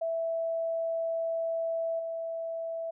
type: tone with level steps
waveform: sine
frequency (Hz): 659.3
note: E5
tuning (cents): 0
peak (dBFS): -28 / -32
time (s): 0.01-2.91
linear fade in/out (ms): 10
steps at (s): 1.99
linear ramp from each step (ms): 5
effects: none